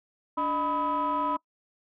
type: tone cluster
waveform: sine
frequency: 290.8 / 613 / 993 / 1271 Hz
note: D4 / D#5 / B5 / D#6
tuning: -17 / -26 / +9 / +36 cents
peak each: -31 / -34 / -26 / -32 dBFS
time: 0.37-1.37 s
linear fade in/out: 10 ms
effects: noise-tail reverb RT60 0.1 s tail -24 dB re dry + tanh soft clip ceiling -20 dBFS